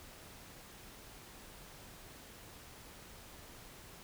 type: silence
effects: pink hiss -54 dBFS RMS until 4.03 s